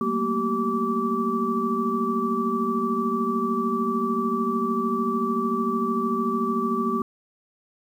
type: tone cluster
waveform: sine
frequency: 190.7 / 223.2 / 236.6 / 385.5 / 1158 Hz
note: G3 / A3 / A#3 / G4 / D6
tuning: -47 / +25 / +26 / -29 / -25 cents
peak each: -34 / -29 / -27 / -28 / -26 dBFS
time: 0.01-7.02 s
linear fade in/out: 2 ms
effects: 9-bit